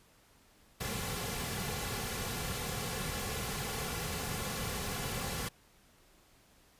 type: noise with comb filter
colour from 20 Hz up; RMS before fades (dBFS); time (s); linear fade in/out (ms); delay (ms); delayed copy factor
pink; -37; 0.8-5.49; 10; 3.2; -0.6
effects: pink hiss -64 dBFS RMS until 6.79 s + resampled to 32000 Hz